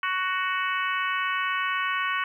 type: harmonic tone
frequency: 372 Hz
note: F#4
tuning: 9 cents sharp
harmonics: 3 / 4 / 5 / 6 / 7 / 8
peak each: -28 / -30 / -32 / -34 / -35 / -36 dBFS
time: 0.03-2.24 s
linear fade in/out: 2 ms
effects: 10-bit

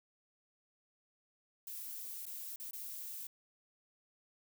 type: noise with dropouts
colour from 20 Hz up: violet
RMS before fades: -45 dBFS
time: 1.67-3.27 s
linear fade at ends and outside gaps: 2 ms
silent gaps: 2.255-2.265 / 2.56-2.599 / 2.709-2.732 s
effects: none

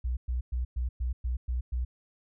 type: tone bursts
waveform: sine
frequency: 61.6 Hz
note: B1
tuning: 4 cents flat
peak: -27 dBFS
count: 8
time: 0.04-1.85 s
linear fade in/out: 10 ms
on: 130 ms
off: 110 ms
effects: none

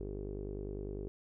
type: tone with low-pass filter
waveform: sawtooth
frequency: 50 Hz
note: G1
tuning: 35 cents sharp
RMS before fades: -41 dBFS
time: 0-1.08 s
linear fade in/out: 0 ms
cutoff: 400 Hz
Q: 6.7
effects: none

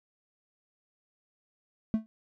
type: tone with exponential decay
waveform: triangle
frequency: 220 Hz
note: A3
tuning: in tune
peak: -17 dBFS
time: 1.94-2.06 s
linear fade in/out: 0 ms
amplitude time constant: 26 ms
effects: tanh soft clip ceiling -15 dBFS

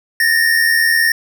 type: tone pair together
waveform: square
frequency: 1766 / 1845.9 Hz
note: A6 / A#6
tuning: +6 / -18 cents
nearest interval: minor second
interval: 76 cents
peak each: -17 / -13 dBFS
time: 0.2-1.12 s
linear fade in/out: 2 ms
effects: none

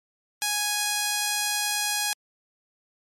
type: tone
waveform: 5% pulse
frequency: 830.6 Hz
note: G#5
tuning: in tune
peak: -12 dBFS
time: 0.42-2.13 s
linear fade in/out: 0 ms
effects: MP3 64 kbps

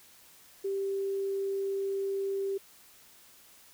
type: tone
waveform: sine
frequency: 392 Hz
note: G4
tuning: in tune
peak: -29 dBFS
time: 0.64-2.58 s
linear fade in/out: 10 ms
effects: white hiss -57 dBFS RMS until 3.73 s

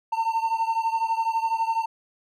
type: beating tone pair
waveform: triangle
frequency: 901 / 913 Hz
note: A5 / A#5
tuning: +41 / -36 cents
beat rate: 12 Hz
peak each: -22 / -25 dBFS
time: 0.12-1.86 s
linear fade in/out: 10 ms
effects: none

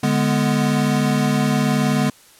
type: chord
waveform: square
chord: G# diminished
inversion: second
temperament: equal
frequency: 146.83 / 207.7 / 246.9 Hz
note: D3 / G#3 / B3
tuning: 0 / 0 / 0 cents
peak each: -21 dBFS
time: 0.03-2.1 s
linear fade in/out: 5 ms
effects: white hiss -49 dBFS RMS until 2.39 s + low-pass 12000 Hz 12 dB/octave

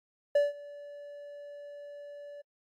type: tone with ADSR envelope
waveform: triangle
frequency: 578 Hz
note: D5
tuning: 28 cents flat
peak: -18 dBFS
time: 0.35-2.42 s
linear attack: 6 ms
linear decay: 170 ms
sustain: -23 dB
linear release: 13 ms
effects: AAC 48 kbps

